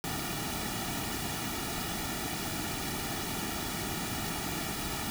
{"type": "noise with comb filter", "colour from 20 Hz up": "pink", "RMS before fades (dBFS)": -35, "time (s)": [0.04, 5.1], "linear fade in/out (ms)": 0, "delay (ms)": 1.9, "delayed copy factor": -0.7, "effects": []}